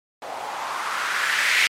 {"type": "noise with low-pass filter sweep", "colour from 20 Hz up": "violet", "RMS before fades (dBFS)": -24, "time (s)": [0.22, 1.67], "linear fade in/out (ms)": 0, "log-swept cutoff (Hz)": [670, 2300], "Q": 3, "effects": ["MP3 64 kbps"]}